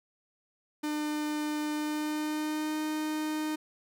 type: tone with pitch glide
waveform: 45% pulse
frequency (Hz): 301 to 307.9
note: D4 to D#4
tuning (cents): +43 to -18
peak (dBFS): -30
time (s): 0.83-3.56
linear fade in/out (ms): 10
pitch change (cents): +39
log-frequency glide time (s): 1.71-2.77
effects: none